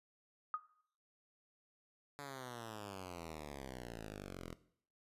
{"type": "tone with exponential decay", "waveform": "sine", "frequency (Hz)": 1245, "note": "D#6", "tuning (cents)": 1, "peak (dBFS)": -31, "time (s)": [0.54, 0.62], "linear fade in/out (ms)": 1, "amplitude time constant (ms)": 16}
{"type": "exponential sweep", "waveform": "5% pulse", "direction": "down", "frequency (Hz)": [145.3, 41.43], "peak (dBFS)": -35, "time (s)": [2.19, 4.54], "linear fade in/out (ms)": 0}
{"effects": ["noise-tail reverb RT60 0.6 s tail -17 dB re dry", "resampled to 32000 Hz"]}